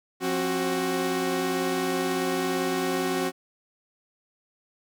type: tone cluster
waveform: sawtooth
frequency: 177.1 / 267.2 / 372.2 Hz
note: F3 / C4 / F#4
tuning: +24 / +36 / +10 cents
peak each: -30 / -25 / -23 dBFS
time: 0.2-3.32 s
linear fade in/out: 50 ms
effects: none